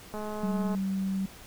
click train, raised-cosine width 1 ms, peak -24 dBFS, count 130, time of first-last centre 0.14-0.748 s, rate 212 Hz
sine tone with pitch glide, 193.5 to 192.16 Hz, G3 to G3, -22 to -34 cents, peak -27 dBFS, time 0.43-1.26 s, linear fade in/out 5 ms, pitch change -12 cents, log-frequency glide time 0.6-1.03 s
effects pink hiss -49 dBFS RMS until 1.46 s

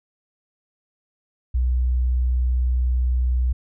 sine tone, 62.2 Hz, B1, 13 cents sharp, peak -17 dBFS, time 1.54-3.53 s, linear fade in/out 10 ms, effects none

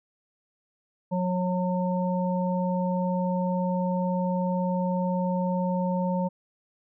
harmonic tone, 181.8 Hz, F#3, 30 cents flat, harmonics 1 / 3 / 5, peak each -25 / -30 / -32 dBFS, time 1.11-6.29 s, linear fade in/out 20 ms, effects none

